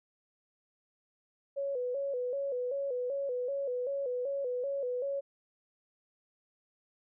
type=tone with vibrato; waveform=sine; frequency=525 Hz; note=C5; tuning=6 cents sharp; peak=-31 dBFS; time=1.56-5.21 s; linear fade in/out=20 ms; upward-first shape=square; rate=2.6 Hz; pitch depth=100 cents each way; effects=none